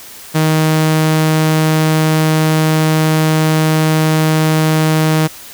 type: tone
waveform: sawtooth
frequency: 157 Hz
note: D#3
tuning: 16 cents sharp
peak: -6 dBFS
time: 0.34-5.28 s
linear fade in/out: 20 ms
effects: white hiss -34 dBFS RMS until 5.53 s